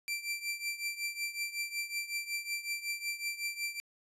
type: tone with tremolo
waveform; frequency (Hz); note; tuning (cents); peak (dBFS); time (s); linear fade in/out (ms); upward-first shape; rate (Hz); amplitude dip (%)
sawtooth; 2349; D7; 0; -28; 0.08-3.8; 0; triangle; 5.4; 85
effects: resampled to 32000 Hz